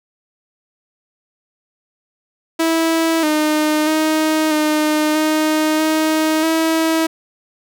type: tone with pitch steps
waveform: sawtooth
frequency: 326.7 / 305.7 / 312.7 / 305.4 / 310.2 / 313.7 / 323.2 Hz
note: E4 / D#4 / D#4 / D#4 / D#4 / D#4 / E4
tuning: -15 / -30 / +9 / -32 / -5 / +14 / -34 cents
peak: -10 dBFS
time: 2.59-7.07 s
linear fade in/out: 10 ms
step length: 640 ms
effects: none